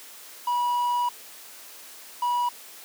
triangle tone pair in turn, 971 / 971 Hz, B5 / B5, -30 / -30 cents, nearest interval unison, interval 0 cents, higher neither, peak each -20 dBFS, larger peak neither, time 0.47-1.09 / 2.22-2.49 s, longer first, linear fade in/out 5 ms, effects white hiss -45 dBFS RMS until 2.84 s + high-pass 300 Hz 12 dB/octave

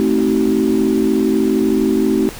sine chord, A diminished seventh, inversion none, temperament just, 220 / 264 / 316.8 / 380.2 Hz, A3 / C4 / Eb4 / Gb4, 0 / +16 / +31 / +47 cents, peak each -17 dBFS, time 0-2.29 s, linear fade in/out 0 ms, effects tanh soft clip ceiling -4 dBFS + pink hiss -33 dBFS RMS until 2.39 s

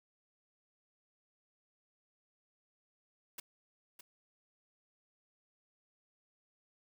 white noise with echo, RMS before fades -44 dBFS, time 3.38-3.4 s, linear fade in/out 5 ms, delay 610 ms, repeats 1, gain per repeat -9 dB, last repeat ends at 4.01 s, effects none

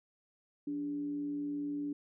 sine tone with frequency modulation, 289.6 Hz, D4, 24 cents flat, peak -34 dBFS, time 0.67-1.93 s, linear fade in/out 5 ms, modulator 117 Hz, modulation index 0.24, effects none

